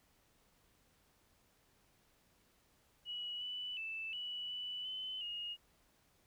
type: tone with pitch steps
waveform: sine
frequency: 2926 / 2975 / 2642 / 2950 / 2971 / 3035 / 2863 Hz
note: F#7 / F#7 / E7 / F#7 / F#7 / F#7 / F7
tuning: -20 / +9 / +3 / -6 / +6 / +43 / +42 cents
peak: -40 dBFS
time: 3.05-5.57 s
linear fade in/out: 50 ms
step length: 360 ms
effects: pink hiss -72 dBFS RMS until 6.26 s